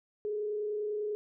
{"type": "tone with frequency modulation", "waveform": "sine", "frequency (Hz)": 420.4, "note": "G#4", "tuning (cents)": 21, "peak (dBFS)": -31, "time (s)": [0.25, 1.15], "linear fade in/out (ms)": 0, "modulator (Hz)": 30, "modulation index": 0.34, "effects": []}